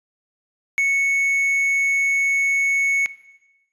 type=tone; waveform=triangle; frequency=2211 Hz; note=C#7; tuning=5 cents flat; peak=-14 dBFS; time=0.78-3.06 s; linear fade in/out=0 ms; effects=noise-tail reverb RT60 1.0 s tail -17 dB re dry + resampled to 24000 Hz